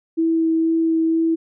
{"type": "tone with vibrato", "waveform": "sine", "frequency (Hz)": 325.8, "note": "E4", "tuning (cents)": -20, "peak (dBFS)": -15, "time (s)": [0.17, 1.36], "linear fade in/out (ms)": 20, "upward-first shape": "sine", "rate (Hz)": 2.1, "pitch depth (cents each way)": 9, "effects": []}